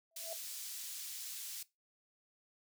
sine tone with exponential growth, 658 Hz, E5, 3 cents flat, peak -38 dBFS, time 0.11-0.33 s, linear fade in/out 2 ms, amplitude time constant 46 ms
pink high-pass noise, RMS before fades -45 dBFS, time 0.16-1.63 s, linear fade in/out 5 ms, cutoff 4800 Hz, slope 12 dB/octave
effects noise-tail reverb RT60 0.2 s tail -19 dB re dry

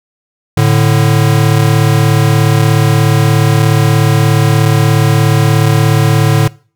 square tone pair together, 110 / 146.83 Hz, A2 / D3, 0 / 0 cents, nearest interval perfect fourth, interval 500 cents, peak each -10 dBFS, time 0.57-6.48 s, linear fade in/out 5 ms, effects noise-tail reverb RT60 0.4 s tail -22 dB re dry

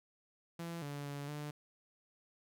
sawtooth tone with pitch steps, 168.7 / 143.8 / 142.7 / 148.1 Hz, E3 / D3 / D3 / D3, +40 / -36 / -49 / +15 cents, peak -37 dBFS, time 0.59-1.51 s, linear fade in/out 5 ms, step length 230 ms, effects none

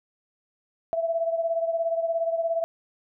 sine beating tone pair, 661 / 678 Hz, E5 / E5, +5 / +49 cents, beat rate 17 Hz, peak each -24 / -30 dBFS, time 0.93-2.64 s, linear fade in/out 0 ms, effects none

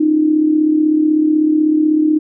sine tone with amplitude modulation, 308.1 Hz, D#4, 17 cents flat, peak -7 dBFS, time 0-2.19 s, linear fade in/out 10 ms, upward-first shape sine, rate 36.1 Hz, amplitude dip 60%, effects none

